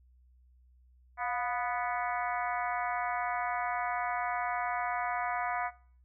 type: harmonic tone with a mistuned harmonic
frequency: 246.9 Hz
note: B3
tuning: in tune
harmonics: 3 / 4 / 5 / 6 / 7 / 8 / 9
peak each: -35 / -37 / -39 / -41 / -42 / -43 / -44 dBFS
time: 1.17-5.71 s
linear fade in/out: 50 ms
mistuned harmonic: 3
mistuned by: -58 cents
effects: noise-tail reverb RT60 0.5 s tail -20 dB re dry + added 62 Hz sine -59 dBFS peak until 6.04 s